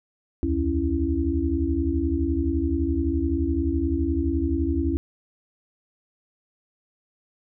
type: tone cluster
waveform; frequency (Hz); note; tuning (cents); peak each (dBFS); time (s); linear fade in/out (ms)
sine; 70 / 81.7 / 276 / 332.1; C#2 / E2 / C#4 / E4; +18 / -15 / -7 / +13; -27 / -27 / -26 / -26; 0.43-4.97; 0
effects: none